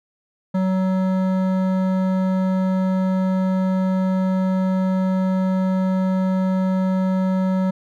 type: tone with hard clipping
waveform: sine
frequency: 187.5 Hz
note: F#3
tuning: 23 cents sharp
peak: -19 dBFS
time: 0.54-7.71 s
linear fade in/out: 10 ms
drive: 13 dB
effects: none